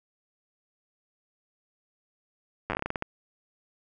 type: slowing click train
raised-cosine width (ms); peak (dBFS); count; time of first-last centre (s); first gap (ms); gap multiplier
0.5; -14; 12; 2.7-3.024; 9; 1.22
effects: none